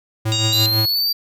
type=tone with tremolo; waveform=square; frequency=110 Hz; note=A2; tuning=in tune; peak=-17 dBFS; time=0.25-0.86 s; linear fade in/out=10 ms; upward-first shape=triangle; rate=6 Hz; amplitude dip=65%
type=harmonic tone; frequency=940 Hz; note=A#5; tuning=14 cents sharp; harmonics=3 / 4 / 5 / 6 / 7 / 8; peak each=-26 / -21 / -26 / -35 / -33 / -27 dBFS; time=0.32-0.66 s; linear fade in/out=0 ms
type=linear sweep; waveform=square; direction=up; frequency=3936 to 4699 Hz; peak=-17 dBFS; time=0.52-1.13 s; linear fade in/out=10 ms
effects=none